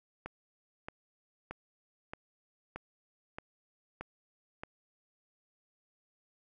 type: click train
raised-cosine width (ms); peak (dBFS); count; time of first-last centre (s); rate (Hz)
0.5; -25; 8; 0.26-4.635; 1.6
effects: none